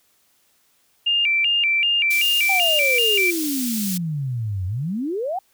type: tone with vibrato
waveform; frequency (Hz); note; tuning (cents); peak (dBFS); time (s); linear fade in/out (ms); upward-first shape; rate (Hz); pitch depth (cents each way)
sine; 2568; E7; -46; -16; 1.06-3.31; 10; square; 2.6; 160
type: high-pass noise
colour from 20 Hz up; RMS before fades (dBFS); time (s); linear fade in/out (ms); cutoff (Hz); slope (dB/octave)
white; -28; 2.1-3.98; 10; 3500; 12
type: exponential two-way sweep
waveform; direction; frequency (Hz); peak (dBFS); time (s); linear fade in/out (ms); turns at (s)
sine; down then up; 794 to 88.9 to 794; -22; 2.49-5.39; 5; 4.66
effects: white hiss -62 dBFS RMS until 5.53 s